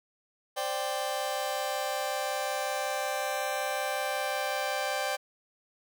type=chord; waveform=sawtooth; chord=C suspended second; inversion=none; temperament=just; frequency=523.3 / 588.7 / 784.9 Hz; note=C5 / D5 / G5; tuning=0 / +4 / +2 cents; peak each=-32 / -30 / -29 dBFS; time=0.56-5.17 s; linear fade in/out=20 ms; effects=none

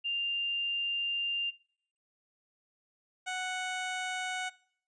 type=tone pair in turn; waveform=sine / 15% pulse; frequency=2794 / 740 Hz; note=F7 / F#5; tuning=0 / 0 cents; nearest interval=octave + major seventh; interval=2300 cents; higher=first; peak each=-30 / -27 dBFS; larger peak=second; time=0.04-1.51 / 3.26-4.5 s; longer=first; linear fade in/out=20 ms; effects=noise-tail reverb RT60 0.6 s tail -22 dB re dry + resampled to 22050 Hz

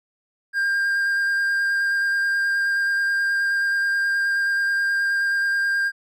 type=tone with vibrato; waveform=triangle; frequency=1601 Hz; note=G6; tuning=36 cents sharp; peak=-17 dBFS; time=0.53-5.92 s; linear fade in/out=50 ms; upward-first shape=square; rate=9.4 Hz; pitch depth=9 cents each way; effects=none

